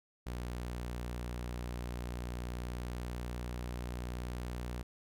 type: tone with pitch glide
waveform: sawtooth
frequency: 60.4 to 60.75 Hz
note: B1 to B1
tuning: -38 to -28 cents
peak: -34 dBFS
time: 0.26-4.83 s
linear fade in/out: 10 ms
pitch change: +10 cents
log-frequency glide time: 2.39-3.88 s
effects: none